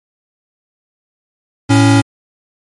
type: tone pair together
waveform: square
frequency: 110.9 / 279.5 Hz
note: A2 / C#4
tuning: +14 / +14 cents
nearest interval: octave + major third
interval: 1600 cents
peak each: -10 dBFS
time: 1.69-2.02 s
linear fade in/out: 20 ms
effects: MP3 48 kbps